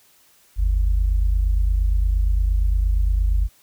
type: tone pair together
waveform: sine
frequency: 48.57 / 77.2 Hz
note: G1 / D#2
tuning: -15 / -13 cents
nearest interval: minor sixth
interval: 802 cents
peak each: -16 / -25 dBFS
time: 0.56-3.49 s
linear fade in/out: 50 ms
effects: white hiss -56 dBFS RMS until 3.62 s